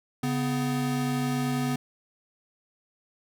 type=tone pair together; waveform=square; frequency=140.31 / 250 Hz; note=C#3 / B3; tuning=+21 / +21 cents; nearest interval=minor seventh; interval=1000 cents; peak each=-30 / -28 dBFS; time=0.23-1.76 s; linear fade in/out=5 ms; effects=none